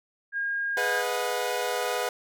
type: tone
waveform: sine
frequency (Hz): 1623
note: G#6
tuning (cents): -40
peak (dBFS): -26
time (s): 0.32-1.04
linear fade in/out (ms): 50
type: chord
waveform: sawtooth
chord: G# minor seventh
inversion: none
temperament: equal with one note detuned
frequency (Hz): 415.3 / 493.9 / 622.3 / 723.1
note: G#4 / B4 / D#5 / F#5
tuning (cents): 0 / 0 / 0 / -40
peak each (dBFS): -30 / -26 / -31 / -28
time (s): 0.77-2.09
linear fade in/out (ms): 2
effects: none